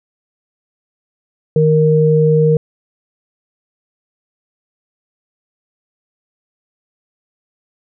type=tone pair together; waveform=sine; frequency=155.56 / 465.7 Hz; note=D#3 / A#4; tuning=0 / -2 cents; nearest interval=octave + perfect fifth; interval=1898 cents; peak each=-11 / -11 dBFS; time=1.56-2.57 s; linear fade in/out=2 ms; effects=none